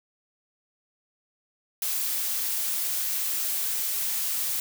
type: noise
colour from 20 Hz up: blue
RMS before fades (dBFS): -28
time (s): 1.82-4.6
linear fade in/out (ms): 2
effects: none